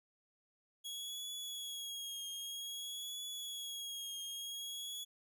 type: tone with vibrato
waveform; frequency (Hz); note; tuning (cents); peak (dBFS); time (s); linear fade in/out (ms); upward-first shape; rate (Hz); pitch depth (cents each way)
sawtooth; 3322; G#7; 0; -39; 0.84-5.05; 20; triangle; 0.52; 46
effects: none